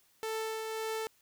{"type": "tone with tremolo", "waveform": "sawtooth", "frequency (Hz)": 441.7, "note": "A4", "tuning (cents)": 7, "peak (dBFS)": -29, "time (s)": [0.23, 1.07], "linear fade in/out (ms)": 0, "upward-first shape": "triangle", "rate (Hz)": 1.8, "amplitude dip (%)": 35, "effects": ["white hiss -68 dBFS RMS until 1.21 s"]}